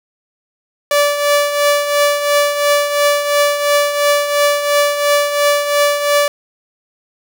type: tone with tremolo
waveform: sawtooth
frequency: 580 Hz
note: D5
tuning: 22 cents flat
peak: -5 dBFS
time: 0.91-6.28 s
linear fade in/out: 2 ms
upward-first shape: triangle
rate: 2.9 Hz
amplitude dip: 65%
effects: 7-bit